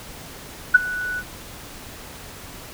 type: tone with ADSR envelope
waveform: sine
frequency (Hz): 1480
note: F#6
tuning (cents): 0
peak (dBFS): -4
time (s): 0.74-1.23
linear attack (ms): 11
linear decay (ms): 20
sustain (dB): -20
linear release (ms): 47
effects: pink hiss -39 dBFS RMS until 2.73 s